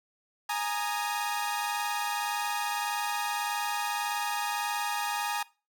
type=chord; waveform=sawtooth; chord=Ab suspended second; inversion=none; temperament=equal with one note detuned; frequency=830.6 / 932.3 / 1236.6 Hz; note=Ab5 / Bb5 / Eb6; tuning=0 / 0 / -11 cents; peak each=-28 / -30 / -33 dBFS; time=0.49-5.43 s; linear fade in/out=5 ms; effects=noise-tail reverb RT60 0.3 s tail -20 dB re dry